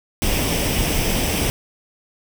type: noise with comb filter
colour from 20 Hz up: pink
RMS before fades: -20 dBFS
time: 0.22-1.5 s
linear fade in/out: 0 ms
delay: 0.36 ms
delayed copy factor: +0.55
effects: none